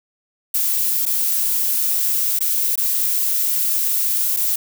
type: noise with dropouts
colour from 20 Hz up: violet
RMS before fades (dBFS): -19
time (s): 0.54-4.56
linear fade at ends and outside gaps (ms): 5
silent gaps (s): 1.055-1.063 / 2.391-2.406 / 2.757-2.776 / 4.365-4.369
effects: none